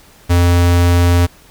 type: tone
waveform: square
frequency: 87.31 Hz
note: F2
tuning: in tune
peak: -9 dBFS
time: 0.29-1.27 s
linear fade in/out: 20 ms
effects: pink hiss -45 dBFS RMS until 1.5 s